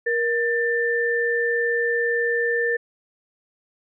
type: tone pair together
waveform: sine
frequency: 471.7 / 1781 Hz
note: A#4 / A6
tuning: +20 / +21 cents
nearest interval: octave + major seventh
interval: 2301 cents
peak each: -22 dBFS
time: 0.06-2.77 s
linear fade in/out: 10 ms
effects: none